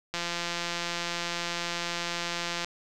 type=click train; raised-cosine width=0.2 ms; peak=-14 dBFS; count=432; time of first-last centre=0.14-2.646 s; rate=172 Hz; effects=none